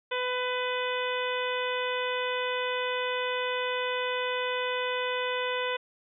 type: harmonic tone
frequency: 500 Hz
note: B4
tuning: 21 cents sharp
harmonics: 1 / 2 / 3 / 4 / 5 / 6 / 7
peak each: -31 / -34 / -36 / -37 / -38 / -39 / -39 dBFS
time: 0.11-5.77 s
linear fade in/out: 10 ms
effects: none